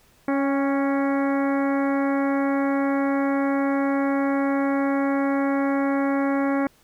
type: harmonic tone with a mistuned harmonic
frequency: 277.2 Hz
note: C#4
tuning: in tune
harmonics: 1 / 2 / 3 / 4 / 5 / 6 / 7 / 8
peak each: -21 / -27 / -31 / -33 / -35 / -37 / -38 / -39 dBFS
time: 0.28-6.67 s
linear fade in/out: 2 ms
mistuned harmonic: 3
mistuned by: -28 cents
effects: pink hiss -58 dBFS RMS until 6.83 s